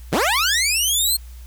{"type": "linear sweep", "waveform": "15% pulse", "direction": "up", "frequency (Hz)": [103.83, 4283], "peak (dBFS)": -10, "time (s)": [0.12, 1.17], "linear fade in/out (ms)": 10, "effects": ["added 60 Hz sine -35 dBFS peak until 1.46 s", "white hiss -51 dBFS RMS until 1.46 s"]}